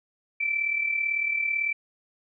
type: tone with amplitude modulation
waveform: sine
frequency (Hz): 2331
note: D7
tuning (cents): -14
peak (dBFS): -21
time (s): 0.4-1.73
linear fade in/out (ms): 10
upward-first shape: sine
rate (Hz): 38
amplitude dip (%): 60
effects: none